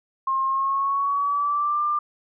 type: tone with pitch glide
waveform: sine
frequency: 1068 to 1191.9 Hz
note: C6 to D6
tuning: +35 to +25 cents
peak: -20 dBFS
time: 0.27-1.99 s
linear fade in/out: 5 ms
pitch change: +190 cents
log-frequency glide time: 0.46-1.83 s
effects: none